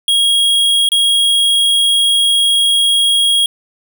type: tone with dropouts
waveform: square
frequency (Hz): 3287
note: G#7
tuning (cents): -19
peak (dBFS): -10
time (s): 0.08-3.46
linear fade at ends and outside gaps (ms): 2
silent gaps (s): 0.89-0.918
effects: none